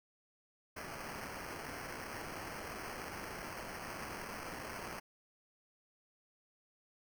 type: noise with sample-and-hold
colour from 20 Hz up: blue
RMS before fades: -45 dBFS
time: 0.76-5 s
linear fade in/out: 10 ms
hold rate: 3675 Hz
effects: none